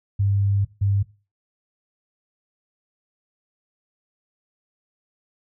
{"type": "tone bursts at uneven times", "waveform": "sine", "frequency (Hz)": 99.7, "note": "G2", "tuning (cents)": 30, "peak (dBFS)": -17, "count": 2, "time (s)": [[0.19, 0.65], [0.81, 1.03]], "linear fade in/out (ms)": 10, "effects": ["noise-tail reverb RT60 0.3 s tail -18 dB re dry"]}